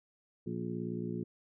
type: harmonic tone with a mistuned harmonic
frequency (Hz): 58.6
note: A#1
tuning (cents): +10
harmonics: 2 / 3 / 4 / 5 / 6 / 7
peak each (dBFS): -43 / -39 / -40 / -50 / -41 / -46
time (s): 0.46-1.24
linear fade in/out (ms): 10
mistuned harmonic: 7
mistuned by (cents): +38
effects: none